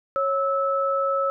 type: tone pair together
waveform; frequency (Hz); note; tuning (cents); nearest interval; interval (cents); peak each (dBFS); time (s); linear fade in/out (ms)
sine; 549 / 1305.7; C#5 / E6; -17 / -17; octave + minor third; 1500; -23; 0.16-1.3; 0
effects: none